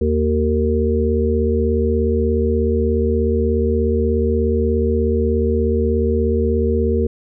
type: harmonic tone with a mistuned harmonic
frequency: 76.7 Hz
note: D#2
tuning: 24 cents flat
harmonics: 1 / 3 / 5 / 6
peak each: -18 / -21 / -21 / -20 dBFS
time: 0.01-7.07 s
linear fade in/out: 5 ms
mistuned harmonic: 1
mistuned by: +37 cents
effects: none